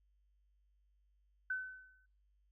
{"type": "tone with exponential decay", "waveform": "sine", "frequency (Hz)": 1516, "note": "F#6", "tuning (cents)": 42, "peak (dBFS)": -33, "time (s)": [1.5, 2.06], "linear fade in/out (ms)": 5, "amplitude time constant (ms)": 120, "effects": ["noise-tail reverb RT60 0.6 s tail -26 dB re dry", "added 50 Hz sine -70 dBFS peak until 2.51 s"]}